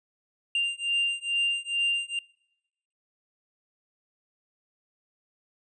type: beating tone pair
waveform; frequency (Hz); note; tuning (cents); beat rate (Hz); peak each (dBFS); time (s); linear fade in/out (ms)
triangle; 2789 / 2791.3; F7 / F7; -3 / -2; 2.3; -27; 0.55-2.19; 2
effects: noise-tail reverb RT60 0.9 s tail -26 dB re dry + resampled to 22050 Hz